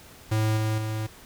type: tone with level steps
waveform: square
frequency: 109 Hz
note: A2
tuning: 16 cents flat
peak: -22 / -24 / -28 dBFS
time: 0.31-1.07 s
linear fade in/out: 10 ms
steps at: 0.57 / 0.78 s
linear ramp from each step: 2 ms
effects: pink hiss -49 dBFS RMS until 1.25 s